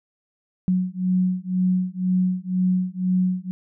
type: beating tone pair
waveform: sine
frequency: 182.7 / 184.7 Hz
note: F#3 / F#3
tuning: -22 / -3 cents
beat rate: 2 Hz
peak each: -22 dBFS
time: 0.68-3.51 s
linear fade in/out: 0 ms
effects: none